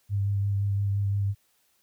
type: tone with vibrato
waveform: sine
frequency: 100 Hz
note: G2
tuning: 35 cents sharp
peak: -23 dBFS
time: 0.09-1.35 s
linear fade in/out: 50 ms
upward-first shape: sine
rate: 5.8 Hz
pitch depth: 17 cents each way
effects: white hiss -68 dBFS RMS until 1.82 s